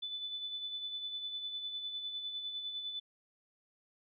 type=tone with tremolo; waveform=sine; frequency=3495 Hz; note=A7; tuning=12 cents flat; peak=-36 dBFS; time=0.02-3 s; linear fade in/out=10 ms; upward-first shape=sine; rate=9.9 Hz; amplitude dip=45%; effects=none